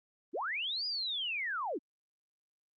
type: linear two-way sweep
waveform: sine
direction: up then down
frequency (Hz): 224.8 to 4978 to 224.8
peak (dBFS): -33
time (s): 0.33-1.79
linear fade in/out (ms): 20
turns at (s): 0.86
effects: Opus 24 kbps